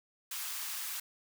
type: high-pass noise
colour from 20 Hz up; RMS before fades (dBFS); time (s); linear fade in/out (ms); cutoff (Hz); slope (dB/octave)
white; -39; 0.31-1; 5; 940; 24
effects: none